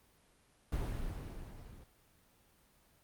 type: noise with level ramp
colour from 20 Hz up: brown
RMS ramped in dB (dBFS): -35 to -53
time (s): 0.72-1.84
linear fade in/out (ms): 5
effects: pink hiss -68 dBFS RMS until 3.03 s + Opus 32 kbps